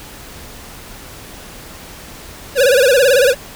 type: tone with vibrato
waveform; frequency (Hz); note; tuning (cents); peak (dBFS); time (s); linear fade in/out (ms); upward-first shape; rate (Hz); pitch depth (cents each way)
square; 523.3; C5; 0; -9; 2.55-3.35; 50; sine; 18; 150
effects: pink hiss -35 dBFS RMS until 3.55 s